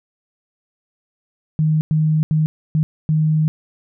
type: tone bursts at uneven times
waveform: sine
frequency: 155.56 Hz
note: D#3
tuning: in tune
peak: -13 dBFS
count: 5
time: 1.59-1.81 / 1.91-2.23 / 2.31-2.46 / 2.75-2.83 / 3.09-3.48 s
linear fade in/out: 0 ms
effects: none